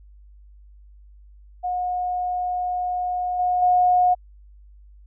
sine tone with level steps, 723 Hz, F#5, 40 cents flat, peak -22 / -18 / -14 dBFS, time 1.63-4.15 s, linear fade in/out 20 ms, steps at 3.39 / 3.62 s, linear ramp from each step 5 ms, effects added 50 Hz sine -45 dBFS peak until 5.06 s

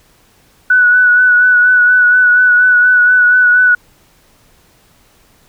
sine tone with vibrato, 1480 Hz, F#6, in tune, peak -5 dBFS, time 0.7-3.75 s, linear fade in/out 5 ms, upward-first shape sine, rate 4.2 Hz, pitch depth 25 cents each way, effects pink hiss -50 dBFS RMS until 5.48 s

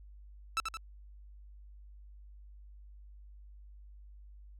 sawtooth tone with echo, 1318.5 Hz, E6, in tune, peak -25 dBFS, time 0.57-0.6 s, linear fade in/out 0 ms, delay 85 ms, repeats 2, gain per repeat -5 dB, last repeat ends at 0.77 s, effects added 50 Hz sine -50 dBFS peak until 4.59 s + low-pass 9000 Hz 12 dB/octave

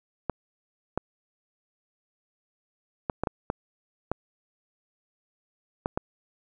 clicks, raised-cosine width 1 ms, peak -12 dBFS, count 9, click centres 0.297 / 0.976 / 3.098 / 3.236 / 3.272 / 3.501 / 4.116 / 5.859 / 5.975 s, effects none

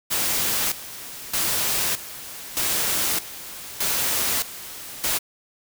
white noise with tremolo, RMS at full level -23 dBFS, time 0.1-5.19 s, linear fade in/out 20 ms, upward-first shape square, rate 0.81 Hz, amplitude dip 80%, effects none

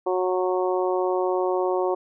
harmonic tone, 183.6 Hz, F#3, 13 cents flat, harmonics 2 / 3 / 4 / 5 / 6, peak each -23 / -27 / -29 / -31 / -33 dBFS, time 0.06-1.95 s, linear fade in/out 10 ms, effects none

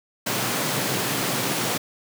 pink high-pass noise, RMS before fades -25 dBFS, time 0.26-1.78 s, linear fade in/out 10 ms, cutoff 110 Hz, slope 96 dB/octave, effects none

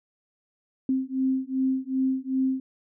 sine beating tone pair, 261.6 / 264.2 Hz, C4 / C4, 0 / +17 cents, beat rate 2.6 Hz, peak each -26 dBFS, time 0.89-2.6 s, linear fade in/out 2 ms, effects none

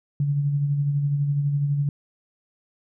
sine tone with tremolo, 143.2 Hz, D3, 43 cents flat, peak -18 dBFS, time 0.2-1.89 s, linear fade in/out 2 ms, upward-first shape sine, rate 12 Hz, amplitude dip 40%, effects none

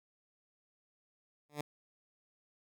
10% pulse tone with exponential growth, 147.5 Hz, D3, 8 cents sharp, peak -25 dBFS, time 1.49-1.61 s, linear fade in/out 5 ms, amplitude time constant 25 ms, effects none

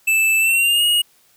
square tone with pitch glide, 2637 to 2876 Hz, E7 to F#7, 0 to -50 cents, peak -14 dBFS, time 0.07-1.02 s, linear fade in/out 10 ms, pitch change +150 cents, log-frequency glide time 0.39-0.84 s, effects white hiss -56 dBFS RMS until 1.36 s

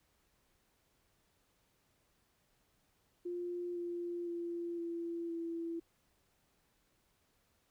sine tone with pitch steps, 351.5 / 347.1 / 342.7 / 338.4 / 334.1 Hz, F4 / F4 / F4 / E4 / E4, +11 / -11 / -33 / +45 / +23 cents, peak -37 dBFS, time 3.25-5.8 s, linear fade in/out 10 ms, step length 510 ms, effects pink hiss -75 dBFS RMS until 7.7 s

